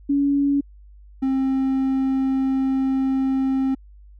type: tone pair in turn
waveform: sine / triangle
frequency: 281.9 / 266.1 Hz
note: C#4 / C4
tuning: +29 / +29 cents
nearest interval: minor second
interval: 100 cents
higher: first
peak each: -16 dBFS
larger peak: neither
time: 0.09-0.61 / 1.22-3.75 s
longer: second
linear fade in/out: 10 ms
effects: added 50 Hz sine -43 dBFS peak until 4.19 s